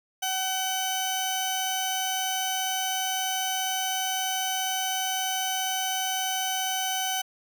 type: tone pair together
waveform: sawtooth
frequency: 757 / 3028 Hz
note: F#5 / F#7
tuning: +39 / +39 cents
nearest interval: 2 octaves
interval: 2400 cents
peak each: -25 dBFS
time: 0.22-7.22 s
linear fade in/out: 10 ms
effects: none